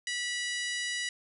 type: harmonic tone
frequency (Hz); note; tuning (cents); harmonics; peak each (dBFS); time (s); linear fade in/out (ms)
975; B5; -23; 2 / 3 / 4 / 5 / 6 / 7 / 8 / 9 / 10; -34 / -38 / -40 / -42 / -44 / -45 / -46 / -47 / -48; 0.07-1.09; 2
effects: none